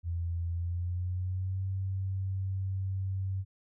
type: tone with pitch glide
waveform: sine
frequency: 85.2 to 95.63 Hz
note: F2 to G2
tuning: -42 to -42 cents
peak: -30 dBFS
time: 0.03-3.45 s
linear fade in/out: 50 ms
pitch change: +200 cents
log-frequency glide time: 0.52-1.64 s
effects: none